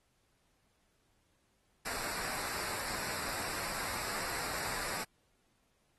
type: noise with comb filter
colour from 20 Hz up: pink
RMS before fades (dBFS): -39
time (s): 1.85-5.04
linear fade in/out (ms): 10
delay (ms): 0.31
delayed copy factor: -0.7
effects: pink hiss -75 dBFS RMS until 5.98 s + AAC 32 kbps